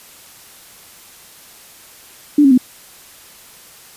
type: tone with pitch steps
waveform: sine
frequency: 293.7 / 272.5 / 252.7 Hz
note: D4 / C#4 / B3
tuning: 0 / -29 / +40 cents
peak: -6 dBFS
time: 2.38-2.578 s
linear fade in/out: 5 ms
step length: 66 ms
effects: white hiss -42 dBFS RMS until 3.96 s + resampled to 32000 Hz